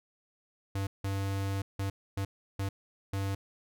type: tone bursts at uneven times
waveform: square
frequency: 98 Hz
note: G2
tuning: in tune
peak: -31 dBFS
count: 6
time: 0.75-0.87 / 1.04-1.62 / 1.79-1.9 / 2.17-2.25 / 2.59-2.69 / 3.13-3.35 s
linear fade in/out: 5 ms
effects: none